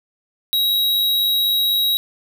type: tone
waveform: square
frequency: 3837 Hz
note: A#7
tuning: 49 cents sharp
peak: -16 dBFS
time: 0.53-1.97 s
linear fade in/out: 0 ms
effects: none